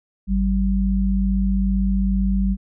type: tone pair together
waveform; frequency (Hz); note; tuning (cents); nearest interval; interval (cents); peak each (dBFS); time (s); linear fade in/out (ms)
sine; 51.2 / 193.3; G#1 / G3; -24 / -24; octave + major seventh; 2300; -19; 0.27-2.57; 50
effects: none